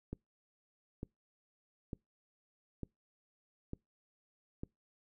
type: click train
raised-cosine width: 3 ms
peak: -27 dBFS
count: 6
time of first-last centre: 0.13-4.635 s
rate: 1.11 Hz
effects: noise-tail reverb RT60 0.2 s tail -26 dB re dry